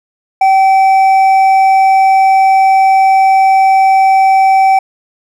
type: tone with hard clipping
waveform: triangle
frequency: 770 Hz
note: G5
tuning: 31 cents flat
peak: -6 dBFS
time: 0.41-4.79 s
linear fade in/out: 5 ms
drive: 8 dB
effects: none